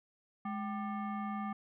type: tone with frequency modulation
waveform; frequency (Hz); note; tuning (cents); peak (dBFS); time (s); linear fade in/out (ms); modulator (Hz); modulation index
sine; 209.1; G#3; +12; -35; 0.45-1.53; 5; 986; 0.99
effects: none